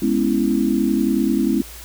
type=chord; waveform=sine; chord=C# minor seventh; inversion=second; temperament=equal; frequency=207.7 / 246.9 / 277.2 / 329.6 Hz; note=G#3 / B3 / C#4 / E4; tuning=0 / 0 / 0 / 0 cents; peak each=-21 dBFS; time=0.02-1.62 s; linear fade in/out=5 ms; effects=added 58 Hz sine -39 dBFS peak until 1.84 s + white hiss -39 dBFS RMS until 1.84 s